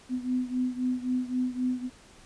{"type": "beating tone pair", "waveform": "sine", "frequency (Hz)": [251.1, 254.9], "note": ["B3", "C4"], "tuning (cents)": [29, -45], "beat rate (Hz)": 3.8, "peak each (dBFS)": [-28, -31], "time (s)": [0.09, 1.9], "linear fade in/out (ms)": 50, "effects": ["pink hiss -54 dBFS RMS until 2.25 s", "resampled to 22050 Hz"]}